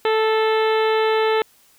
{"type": "harmonic tone with a mistuned harmonic", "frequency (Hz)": 439.4, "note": "A4", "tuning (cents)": -2, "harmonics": [1, 2, 3, 4, 5, 6, 7, 8, 9], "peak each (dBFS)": [-17, -23, -27, -29, -31, -33, -34, -35, -36], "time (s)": [0.05, 1.42], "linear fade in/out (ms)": 2, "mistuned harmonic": 5, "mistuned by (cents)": -25, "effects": ["white hiss -55 dBFS RMS until 1.78 s"]}